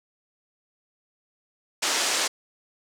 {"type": "band-pass noise", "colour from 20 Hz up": "white", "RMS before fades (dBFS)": -25, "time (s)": [1.82, 2.28], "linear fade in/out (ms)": 10, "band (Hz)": [280, 7800], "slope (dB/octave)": 24, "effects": []}